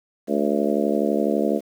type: harmonic tone with a mistuned harmonic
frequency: 72 Hz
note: D2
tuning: 34 cents flat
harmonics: 3 / 4 / 5 / 6 / 7 / 8 / 9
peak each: -24 / -25 / -26 / -27 / -27 / -28 / -29 dBFS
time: 0.27-1.61 s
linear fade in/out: 50 ms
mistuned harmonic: 9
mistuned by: +43 cents
effects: 8-bit